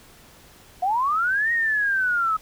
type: linear two-way sweep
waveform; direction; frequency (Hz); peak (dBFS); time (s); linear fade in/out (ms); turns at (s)
sine; up then down; 700 to 1885 to 1267; -19; 0.82-2.37; 10; 1.52
effects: pink hiss -50 dBFS RMS until 2.41 s